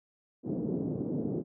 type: band-pass noise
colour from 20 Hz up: pink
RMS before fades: -33 dBFS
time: 0.43-1.44 s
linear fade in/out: 50 ms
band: 150 to 420 Hz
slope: 24 dB/octave
effects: none